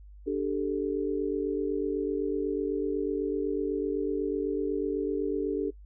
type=chord; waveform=sine; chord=D suspended fourth; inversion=none; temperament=equal; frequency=293.7 / 392 / 440 Hz; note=D4 / G4 / A4; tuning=0 / 0 / 0 cents; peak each=-31 dBFS; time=0.26-5.71 s; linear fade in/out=20 ms; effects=noise-tail reverb RT60 0.1 s tail -21 dB re dry + added 50 Hz sine -46 dBFS peak until 5.85 s